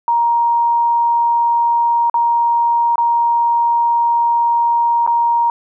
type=tone with dropouts; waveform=sine; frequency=939 Hz; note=A#5; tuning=12 cents sharp; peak=-11 dBFS; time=0.08-5.5 s; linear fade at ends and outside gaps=1 ms; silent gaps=2.098-2.142 / 2.957-2.981 / 5.065-5.075 s; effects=none